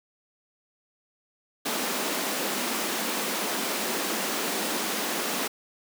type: high-pass noise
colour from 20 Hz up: pink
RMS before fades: -29 dBFS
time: 1.65-5.48 s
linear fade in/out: 10 ms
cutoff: 200 Hz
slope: 48 dB/octave
effects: none